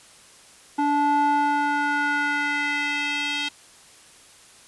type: tone with band-pass filter sweep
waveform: square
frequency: 290 Hz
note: D4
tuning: 22 cents flat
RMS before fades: -23 dBFS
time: 0.78-3.49 s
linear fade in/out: 10 ms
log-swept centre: 680 to 3200 Hz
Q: 2.5
effects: white hiss -50 dBFS RMS until 4.67 s + resampled to 24000 Hz